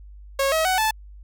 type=tone with pitch steps; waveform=sawtooth; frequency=547 / 639.3 / 747.2 / 873.3 Hz; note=C#5 / D#5 / F#5 / A5; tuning=-23 / +47 / +17 / -13 cents; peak=-15 dBFS; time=0.39-0.91 s; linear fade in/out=5 ms; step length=130 ms; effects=added 50 Hz sine -40 dBFS peak until 1.23 s